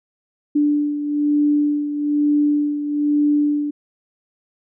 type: beating tone pair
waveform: sine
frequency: 293.7 / 294.8 Hz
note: D4 / D4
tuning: 0 / +7 cents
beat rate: 1.1 Hz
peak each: -16 / -23 dBFS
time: 0.55-3.71 s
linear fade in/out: 10 ms
effects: none